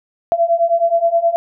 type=beating tone pair; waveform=sine; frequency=670 / 679.5 Hz; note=E5 / F5; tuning=+28 / -48 cents; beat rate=9.5 Hz; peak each=-16 / -14 dBFS; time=0.32-1.36 s; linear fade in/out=0 ms; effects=none